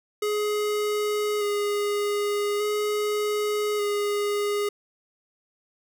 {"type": "tone with vibrato", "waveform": "square", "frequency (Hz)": 415.3, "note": "G#4", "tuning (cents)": 0, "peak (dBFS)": -24, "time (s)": [0.22, 4.69], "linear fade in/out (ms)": 5, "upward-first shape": "square", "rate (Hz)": 0.42, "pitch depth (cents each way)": 16, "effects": []}